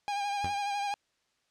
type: tone with vibrato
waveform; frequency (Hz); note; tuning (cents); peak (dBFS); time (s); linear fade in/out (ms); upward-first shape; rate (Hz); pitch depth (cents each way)
45% pulse; 810; G#5; -43; -30; 0.08-0.94; 0; sine; 12; 31
type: tone with exponential decay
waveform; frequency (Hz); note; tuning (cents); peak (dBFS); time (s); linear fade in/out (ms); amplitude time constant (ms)
sawtooth; 90.3; F#2; -42; -29; 0.44-0.59; 0; 31
effects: white hiss -74 dBFS RMS until 1.5 s + low-pass 6000 Hz 12 dB/octave